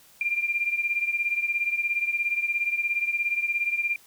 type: beating tone pair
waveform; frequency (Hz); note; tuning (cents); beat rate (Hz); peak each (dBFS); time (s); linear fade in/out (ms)
sine; 2385 / 2402; D7 / D7; +26 / +38; 17; -25 / -29; 0.21-3.96; 2
effects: white hiss -55 dBFS RMS until 4.06 s